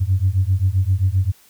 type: beating tone pair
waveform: sine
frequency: 90.9 / 98.5 Hz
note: F#2 / G2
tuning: -30 / +9 cents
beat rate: 7.6 Hz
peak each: -17 dBFS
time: 0-1.32 s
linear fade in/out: 20 ms
effects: tanh soft clip ceiling -7 dBFS + white hiss -52 dBFS RMS until 1.49 s